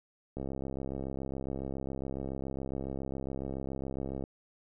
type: click train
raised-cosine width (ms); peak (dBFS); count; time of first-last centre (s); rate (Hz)
2; -24; 261; 0.37-4.239; 67.2
effects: none